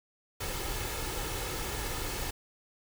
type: noise with comb filter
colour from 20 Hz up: pink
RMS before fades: -35 dBFS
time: 0.4-2.31 s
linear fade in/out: 10 ms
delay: 2.3 ms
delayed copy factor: +0.5
effects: none